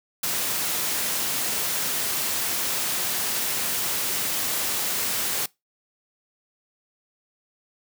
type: noise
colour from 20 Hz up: white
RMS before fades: -26 dBFS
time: 0.23-5.46 s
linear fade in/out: 5 ms
effects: noise-tail reverb RT60 0.2 s tail -23 dB re dry + high-pass 100 Hz 12 dB/octave